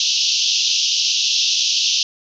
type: band-pass noise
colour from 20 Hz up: white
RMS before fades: -18 dBFS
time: 0-2.03 s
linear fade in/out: 2 ms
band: 2700 to 6200 Hz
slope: 96 dB/octave
effects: none